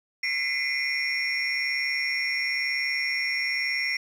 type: tone cluster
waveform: sine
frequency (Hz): 2030 / 2171 / 2406 / 5530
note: B6 / C#7 / D7 / F8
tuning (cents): +47 / -37 / +41 / -18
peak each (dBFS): -27 / -29 / -31 / -30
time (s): 0.23-3.97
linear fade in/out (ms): 5
effects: tanh soft clip ceiling -19 dBFS + 9-bit